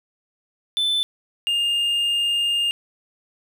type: tone pair in turn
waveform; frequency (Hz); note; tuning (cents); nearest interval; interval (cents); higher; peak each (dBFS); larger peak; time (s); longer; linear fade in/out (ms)
triangle; 3520 / 2819; A7 / F7; 0 / +16; major third; 384; first; -17; neither; 0.77-1.03 / 1.47-2.71; second; 0
effects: none